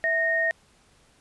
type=tone pair together; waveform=sine; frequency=655 / 1852.6 Hz; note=E5 / A#6; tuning=-11 / -11 cents; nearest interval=octave + tritone; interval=1800 cents; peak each=-27 / -22 dBFS; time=0.04-0.51 s; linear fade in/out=0 ms; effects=pink hiss -60 dBFS RMS until 1.2 s + resampled to 24000 Hz